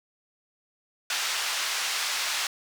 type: band-pass noise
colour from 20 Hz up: white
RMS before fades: -29 dBFS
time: 1.1-2.47 s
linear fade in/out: 2 ms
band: 990 to 5200 Hz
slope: 12 dB/octave
effects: none